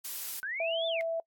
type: noise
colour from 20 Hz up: blue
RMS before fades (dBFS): -37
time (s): 0.04-0.4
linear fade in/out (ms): 10
type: linear two-way sweep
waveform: sine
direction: up then down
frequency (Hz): 1480 to 3600 to 2046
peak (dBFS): -33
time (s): 0.43-1.01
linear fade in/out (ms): 0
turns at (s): 0.87
type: tone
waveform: sine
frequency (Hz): 660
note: E5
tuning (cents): +2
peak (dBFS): -29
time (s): 0.6-1.2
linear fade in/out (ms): 2
effects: noise-tail reverb RT60 0.1 s tail -24 dB re dry + AAC 64 kbps